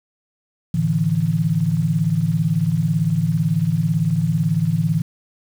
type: chord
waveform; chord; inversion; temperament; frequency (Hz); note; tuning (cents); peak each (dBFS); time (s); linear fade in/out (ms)
sine; A suspended fourth; none; equal; 110 / 146.83 / 164.81; A2 / D3 / E3; 0 / 0 / 0; -24 / -21 / -18; 0.74-5.02; 5
effects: 7-bit